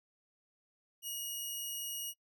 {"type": "tone", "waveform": "10% pulse", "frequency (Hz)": 2889, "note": "F#7", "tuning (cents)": -42, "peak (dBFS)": -30, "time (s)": [1.02, 2.14], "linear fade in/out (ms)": 50, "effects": ["noise-tail reverb RT60 0.1 s tail -22 dB re dry"]}